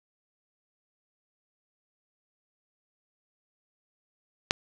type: click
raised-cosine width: 0.2 ms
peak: -4 dBFS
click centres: 4.509 s
effects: none